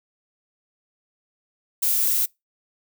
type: noise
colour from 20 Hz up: violet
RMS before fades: -21 dBFS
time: 1.82-2.26 s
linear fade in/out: 10 ms
effects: noise-tail reverb RT60 0.2 s tail -25 dB re dry